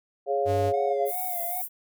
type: chord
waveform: sine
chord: Db major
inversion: second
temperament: equal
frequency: 415.3 / 554.4 / 698.5 Hz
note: Ab4 / Db5 / F5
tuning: 0 / 0 / 0 cents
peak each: -27 dBFS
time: 0.26-1.12 s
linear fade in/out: 50 ms
type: tone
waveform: square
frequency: 96.7 Hz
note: G2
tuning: 23 cents flat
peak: -28 dBFS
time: 0.45-0.73 s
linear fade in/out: 50 ms
type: tone with vibrato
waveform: triangle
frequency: 713 Hz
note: F5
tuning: 36 cents sharp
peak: -30 dBFS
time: 0.73-1.62 s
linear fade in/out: 10 ms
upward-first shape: sine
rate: 2.5 Hz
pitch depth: 69 cents each way
type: high-pass noise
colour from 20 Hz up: white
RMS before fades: -32 dBFS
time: 1.05-1.69 s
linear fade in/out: 50 ms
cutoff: 11000 Hz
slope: 24 dB/octave
effects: none